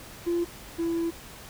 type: tone pair in turn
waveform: triangle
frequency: 344.1 / 334.3 Hz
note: F4 / E4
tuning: -26 / +24 cents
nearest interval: minor second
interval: 50 cents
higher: first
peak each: -20 / -22 dBFS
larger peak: first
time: 0.26-0.45 / 0.78-1.11 s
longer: second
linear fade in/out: 20 ms
effects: tanh soft clip ceiling -20 dBFS + pink hiss -45 dBFS RMS until 1.49 s